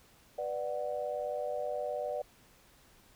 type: chord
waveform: sine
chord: B minor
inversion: none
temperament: just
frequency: 493.9 / 592.7 / 740.8 Hz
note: B4 / D5 / F#5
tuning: 0 / +16 / +2 cents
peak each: -38 / -35 / -40 dBFS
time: 0.38-2.22 s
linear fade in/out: 5 ms
effects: pink hiss -62 dBFS RMS until 3.15 s

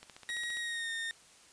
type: click train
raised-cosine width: 0.2 ms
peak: -31 dBFS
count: 9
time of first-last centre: 0.03-0.571 s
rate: 14.8 Hz
type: tone with pitch glide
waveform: 30% pulse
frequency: 1896 to 1830.4 Hz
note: A#6 to A#6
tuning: +29 to -32 cents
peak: -32 dBFS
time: 0.29-1.11 s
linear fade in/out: 0 ms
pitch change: -61 cents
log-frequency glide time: 0.57-0.91 s
effects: white hiss -59 dBFS RMS until 1.52 s + resampled to 22050 Hz

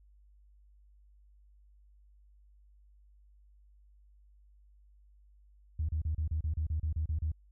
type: tone bursts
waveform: sine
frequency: 77.78 Hz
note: D#2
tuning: in tune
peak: -28 dBFS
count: 12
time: 5.79-7.318 s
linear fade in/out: 5 ms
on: 98 ms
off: 32 ms
effects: tanh soft clip ceiling -24 dBFS + added 50 Hz sine -58 dBFS peak until 7.51 s

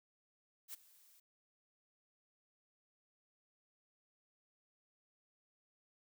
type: noise with ADSR envelope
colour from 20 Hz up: blue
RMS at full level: -45 dBFS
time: 0.68-1.2 s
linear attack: 57 ms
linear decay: 14 ms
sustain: -21 dB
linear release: 5 ms
effects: none

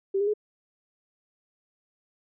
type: tone with pitch steps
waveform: sine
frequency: 390.4 / 405.8 / 421.8 Hz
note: G4 / G#4 / G#4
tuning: -7 / -40 / +27 cents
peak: -22 dBFS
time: 0.14-0.338 s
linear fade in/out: 10 ms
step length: 66 ms
effects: none

